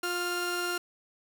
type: tone pair together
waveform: sawtooth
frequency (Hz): 353.9 / 1396.9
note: F4 / F6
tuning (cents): +23 / 0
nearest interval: 2 octaves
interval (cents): 2377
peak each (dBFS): -29 / -28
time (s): 0.03-0.78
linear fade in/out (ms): 5
effects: none